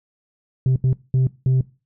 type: tone bursts at uneven times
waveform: sine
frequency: 130.1 Hz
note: C3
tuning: 9 cents flat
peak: -11 dBFS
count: 4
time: 0.66-0.76 / 0.84-0.93 / 1.14-1.27 / 1.46-1.61 s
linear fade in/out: 2 ms
effects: noise-tail reverb RT60 0.3 s tail -22 dB re dry + tanh soft clip ceiling -13 dBFS